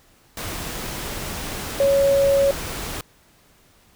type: tone in noise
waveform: sine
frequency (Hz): 554.4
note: C#5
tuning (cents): 0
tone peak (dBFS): -14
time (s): 1.8-2.51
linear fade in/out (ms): 2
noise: pink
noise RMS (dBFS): -30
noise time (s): 0.37-3.01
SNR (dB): +13
effects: pink hiss -56 dBFS RMS until 3.95 s